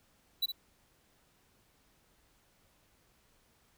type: tone with echo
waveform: square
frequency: 3951 Hz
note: B7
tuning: in tune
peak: -28 dBFS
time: 0.42-0.46 s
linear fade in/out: 10 ms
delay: 61 ms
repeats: 1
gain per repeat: -8 dB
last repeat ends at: 0.521 s
effects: pink hiss -69 dBFS RMS until 3.77 s